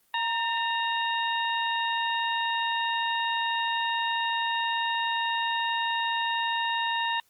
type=harmonic tone with a mistuned harmonic; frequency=932.3 Hz; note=A#5; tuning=in tune; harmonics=1 / 2 / 3 / 4; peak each=-28 / -31 / -33 / -34 dBFS; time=0.14-7.2 s; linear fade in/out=2 ms; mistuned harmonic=2; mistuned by=-52 cents; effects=white hiss -66 dBFS RMS until 7.29 s + Opus 32 kbps